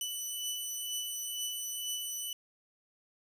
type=beating tone pair; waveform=15% pulse; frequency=2978 / 2980.1 Hz; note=F#7 / F#7; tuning=+11 / +12 cents; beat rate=2.1 Hz; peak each=-35 / -29 dBFS; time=0.01-2.33 s; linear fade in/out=2 ms; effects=10-bit